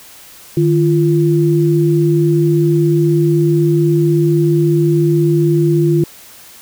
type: tone pair together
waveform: sine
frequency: 152.7 / 342.8 Hz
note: D#3 / F4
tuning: -32 / -32 cents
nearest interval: octave + major second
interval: 1400 cents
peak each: -12 / -12 dBFS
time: 0.57-6.04 s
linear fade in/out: 2 ms
effects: white hiss -39 dBFS RMS until 6.61 s